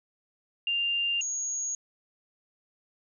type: tone pair in turn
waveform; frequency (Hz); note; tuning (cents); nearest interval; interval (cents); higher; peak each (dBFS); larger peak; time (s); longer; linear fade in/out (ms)
sine; 2794 / 6645; F7 / G#8; 0 / 0; octave + minor third; 1500; second; -25 / -29; first; 0.67-1.21 / 1.21-1.75; neither; 2
effects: none